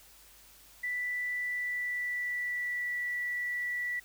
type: tone with pitch glide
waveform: sine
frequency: 1975.5 to 1956.2 Hz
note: B6 to B6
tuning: 0 to -17 cents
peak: -31 dBFS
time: 0.83-4 s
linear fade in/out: 10 ms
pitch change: -17 cents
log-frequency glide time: 1.35-2.98 s
effects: added 50 Hz sine -65 dBFS peak until 4.04 s + white hiss -57 dBFS RMS until 4.04 s